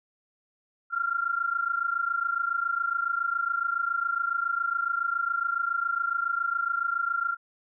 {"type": "tone pair together", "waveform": "sine", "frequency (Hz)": [1369.7, 1396.9], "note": ["F6", "F6"], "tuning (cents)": [-34, 0], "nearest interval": "unison", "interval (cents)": 34, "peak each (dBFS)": -28, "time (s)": [0.9, 7.37], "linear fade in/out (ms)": 50, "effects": []}